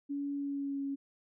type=tone with pitch glide; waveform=sine; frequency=283.2 to 276.9 Hz; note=C#4 to C#4; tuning=+37 to -2 cents; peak=-33 dBFS; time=0.09-0.96 s; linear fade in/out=20 ms; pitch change=-39 cents; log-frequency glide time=0.34-0.84 s; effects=none